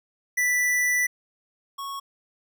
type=tone pair in turn; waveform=square; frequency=1975.5 / 1104.6 Hz; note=B6 / C#6; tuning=0 / -6 cents; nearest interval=minor seventh; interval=1006 cents; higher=first; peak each=-21 / -32 dBFS; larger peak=first; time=0.37-1.07 / 1.78-2 s; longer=first; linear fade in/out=10 ms; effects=none